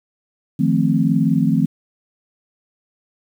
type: chord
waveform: sine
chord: F dominant seventh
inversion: third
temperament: equal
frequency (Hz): 155.56 / 174.61 / 220 / 261.6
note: Eb3 / F3 / A3 / C4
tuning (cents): 0 / 0 / 0 / 0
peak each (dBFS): -19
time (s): 0.59-1.66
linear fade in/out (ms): 10
effects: 8-bit

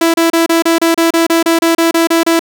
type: tone bursts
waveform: sawtooth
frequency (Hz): 331.6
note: E4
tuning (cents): +10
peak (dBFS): -4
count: 15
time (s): 0.01-2.394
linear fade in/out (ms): 5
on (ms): 130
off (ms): 31
effects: none

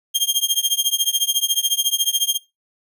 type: tone with tremolo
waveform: sawtooth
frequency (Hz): 3214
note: G7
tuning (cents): +43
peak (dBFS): -9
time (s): 0.14-2.38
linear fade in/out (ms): 20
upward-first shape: triangle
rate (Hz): 14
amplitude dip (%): 100
effects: noise-tail reverb RT60 0.2 s tail -18 dB re dry

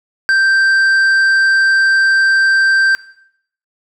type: tone with tanh clipping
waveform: sine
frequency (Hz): 1568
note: G6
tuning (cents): 0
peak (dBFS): -10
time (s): 0.29-2.95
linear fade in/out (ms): 0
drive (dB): 7
effects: noise-tail reverb RT60 0.7 s tail -19 dB re dry

